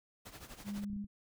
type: noise with tremolo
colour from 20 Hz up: pink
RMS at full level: -48 dBFS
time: 0.25-0.85 s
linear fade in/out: 10 ms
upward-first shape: triangle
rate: 12 Hz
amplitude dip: 80%
type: tone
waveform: sine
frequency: 203.4 Hz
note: G#3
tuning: 36 cents flat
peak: -37 dBFS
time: 0.64-1.07 s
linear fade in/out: 50 ms
type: clicks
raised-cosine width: 5 ms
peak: -38 dBFS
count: 6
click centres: 0.78 / 0.837 / 0.9 / 0.932 / 0.964 / 1.043 s
effects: none